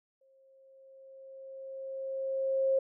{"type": "tone with exponential growth", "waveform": "sine", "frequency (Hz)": 535, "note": "C5", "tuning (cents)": 38, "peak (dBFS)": -23, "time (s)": [0.21, 2.79], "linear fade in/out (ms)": 5, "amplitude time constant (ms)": 560, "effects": []}